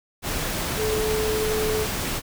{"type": "tone in noise", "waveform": "sine", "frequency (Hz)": 432.3, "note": "A4", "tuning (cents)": -31, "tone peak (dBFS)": -23, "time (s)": [0.76, 1.87], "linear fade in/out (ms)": 50, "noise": "pink", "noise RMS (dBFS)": -27, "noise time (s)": [0.22, 2.22], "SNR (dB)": 1, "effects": []}